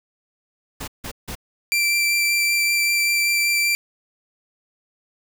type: noise bursts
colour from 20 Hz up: pink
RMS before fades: -31 dBFS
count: 3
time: 0.8-1.354 s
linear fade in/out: 10 ms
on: 78 ms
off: 160 ms
type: tone with vibrato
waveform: sawtooth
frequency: 2349 Hz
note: D7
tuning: in tune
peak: -14 dBFS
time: 1.72-3.75 s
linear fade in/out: 0 ms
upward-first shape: sine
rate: 5.2 Hz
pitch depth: 9 cents each way
effects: none